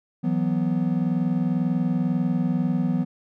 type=chord; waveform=triangle; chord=E suspended second; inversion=none; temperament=equal; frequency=164.81 / 185 / 246.9 Hz; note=E3 / F#3 / B3; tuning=0 / 0 / 0 cents; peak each=-23 dBFS; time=0.23-3.05 s; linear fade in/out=20 ms; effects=none